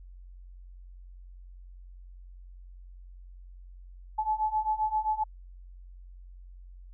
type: beating tone pair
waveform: sine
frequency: 858 / 865.6 Hz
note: A5 / A5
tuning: -44 / -29 cents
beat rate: 7.6 Hz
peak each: -30 / -28 dBFS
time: 4.18-5.24 s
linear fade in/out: 10 ms
effects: added 45 Hz sine -45 dBFS peak until 6.93 s